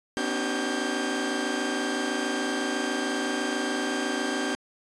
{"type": "tone cluster", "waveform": "sawtooth", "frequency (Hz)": [247.6, 275.3, 301.5, 382.5, 1591], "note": ["B3", "C#4", "D4", "G4", "G6"], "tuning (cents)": [5, -12, 46, -42, 25], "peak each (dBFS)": -29, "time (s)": [0.17, 4.55], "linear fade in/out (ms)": 0, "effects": ["resampled to 22050 Hz"]}